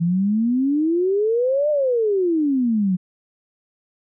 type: exponential two-way sweep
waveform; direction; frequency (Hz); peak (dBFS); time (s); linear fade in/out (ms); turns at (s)
sine; up then down; 164.2 to 610 to 177.4; -16; 0-2.97; 20; 1.7
effects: none